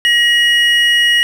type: tone pair together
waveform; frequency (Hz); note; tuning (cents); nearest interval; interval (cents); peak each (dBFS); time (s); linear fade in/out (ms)
triangle; 1900.1 / 2900; A#6 / F#7; +33 / -35; perfect fifth; 732; -10; 0.05-1.23; 0
effects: none